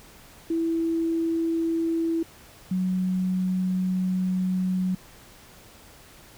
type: tone pair in turn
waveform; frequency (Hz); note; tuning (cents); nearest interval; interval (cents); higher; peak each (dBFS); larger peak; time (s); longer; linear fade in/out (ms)
sine; 329.6 / 184.98; E4 / F#3; 0 / 0; minor seventh; 1000; first; -22; neither; 0.5-2.23 / 2.71-4.95; second; 5
effects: pink hiss -50 dBFS RMS until 6.37 s